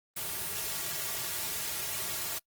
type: noise with comb filter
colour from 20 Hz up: white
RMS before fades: -35 dBFS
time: 0.16-2.39 s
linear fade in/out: 10 ms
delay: 3.9 ms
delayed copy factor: -0.8
effects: noise-tail reverb RT60 0.1 s tail -24 dB re dry + Opus 24 kbps

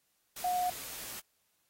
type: tone in noise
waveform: sine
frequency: 723 Hz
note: F#5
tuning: 40 cents flat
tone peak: -28 dBFS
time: 0.44-0.7 s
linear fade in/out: 5 ms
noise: white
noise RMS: -43 dBFS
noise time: 0.36-1.2 s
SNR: +12 dB
effects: white hiss -75 dBFS RMS until 1.69 s + AAC 48 kbps

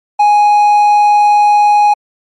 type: tone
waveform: triangle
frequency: 830.6 Hz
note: G#5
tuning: in tune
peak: -3 dBFS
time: 0.19-1.94 s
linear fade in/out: 10 ms
effects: MP3 48 kbps

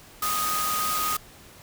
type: tone in noise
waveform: sine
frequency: 1244.5 Hz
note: D#6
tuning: in tune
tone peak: -26 dBFS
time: 0.22-1.17 s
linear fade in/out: 5 ms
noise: white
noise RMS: -29 dBFS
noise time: 0.22-1.17 s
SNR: 0 dB
effects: pink hiss -49 dBFS RMS until 1.62 s

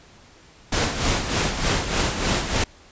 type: noise with tremolo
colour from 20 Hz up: pink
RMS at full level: -20 dBFS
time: 0.72-2.64 s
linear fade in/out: 5 ms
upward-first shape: sine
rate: 3.3 Hz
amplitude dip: 60%
effects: pink hiss -50 dBFS RMS until 2.91 s + resampled to 16000 Hz

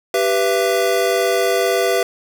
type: chord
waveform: square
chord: E minor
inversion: first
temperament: equal with one note detuned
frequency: 392 / 493.9 / 671.9 Hz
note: G4 / B4 / E5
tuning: 0 / 0 / +33 cents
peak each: -20 dBFS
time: 0.14-2.03 s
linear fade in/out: 2 ms
effects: none

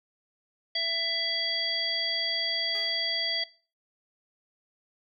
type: harmonic tone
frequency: 665 Hz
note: E5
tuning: 15 cents sharp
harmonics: 1 / 3 / 5 / 7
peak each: -39 / -34 / -30 / -29 dBFS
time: 0.75-3.44 s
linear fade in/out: 5 ms
type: tone with exponential decay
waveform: 10% pulse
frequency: 412.6 Hz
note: G#4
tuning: 11 cents flat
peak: -35 dBFS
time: 2.75-3.19 s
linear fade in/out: 0 ms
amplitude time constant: 94 ms
effects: noise-tail reverb RT60 0.4 s tail -21 dB re dry

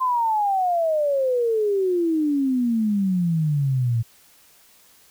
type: exponential sweep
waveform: sine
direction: down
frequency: 1046.5 to 112.1 Hz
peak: -18 dBFS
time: 0-4.03 s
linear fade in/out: 20 ms
effects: white hiss -54 dBFS RMS until 5.1 s

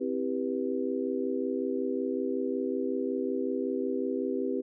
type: chord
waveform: sine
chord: C major seventh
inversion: none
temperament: just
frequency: 261.6 / 327 / 392.4 / 490.5 Hz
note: C4 / E4 / G4 / B4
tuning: 0 / -14 / +2 / -12 cents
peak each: -32 / -36 / -32 / -35 dBFS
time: 0-4.62 s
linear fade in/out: 20 ms
effects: none

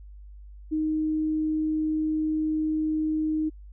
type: tone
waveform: sine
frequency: 310.9 Hz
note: D#4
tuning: 1 cent flat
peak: -23 dBFS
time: 0.71-3.5 s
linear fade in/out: 20 ms
effects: added 50 Hz sine -42 dBFS peak until 3.72 s

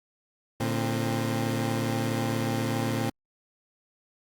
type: tone cluster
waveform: 20% pulse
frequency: 114 / 146.3 / 264.8 Hz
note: A#2 / D3 / C4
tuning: -38 / -6 / +21 cents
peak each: -23 / -29 / -27 dBFS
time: 0.6-3.1 s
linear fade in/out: 5 ms
effects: Opus 48 kbps

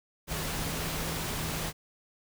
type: tone in noise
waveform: sine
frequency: 159.1 Hz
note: D#3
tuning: 39 cents sharp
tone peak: -39 dBFS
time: 0.27-1.73 s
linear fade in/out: 50 ms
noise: pink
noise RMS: -34 dBFS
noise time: 0.27-1.73 s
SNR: -8 dB
effects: none

